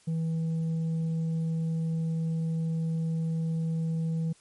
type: tone with tanh clipping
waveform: sine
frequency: 162.6 Hz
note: E3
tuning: 23 cents flat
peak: -27 dBFS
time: 0.07-4.33 s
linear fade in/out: 10 ms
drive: 3 dB
effects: white hiss -61 dBFS RMS until 4.4 s + MP3 48 kbps